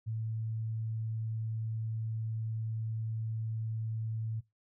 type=tone; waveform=sine; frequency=111.3 Hz; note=A2; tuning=20 cents sharp; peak=-33 dBFS; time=0.06-4.41 s; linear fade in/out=20 ms; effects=noise-tail reverb RT60 0.2 s tail -20 dB re dry